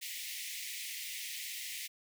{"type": "high-pass noise", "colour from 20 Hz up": "pink", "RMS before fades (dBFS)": -42, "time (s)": [0.01, 1.88], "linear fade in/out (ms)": 20, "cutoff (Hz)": 1900, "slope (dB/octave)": 96, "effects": []}